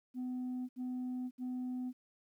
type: tone bursts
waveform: sine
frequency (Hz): 251.8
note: B3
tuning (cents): +34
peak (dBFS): -34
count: 3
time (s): 0.14-1.93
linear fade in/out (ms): 50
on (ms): 550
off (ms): 70
effects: tanh soft clip ceiling -35 dBFS + 12-bit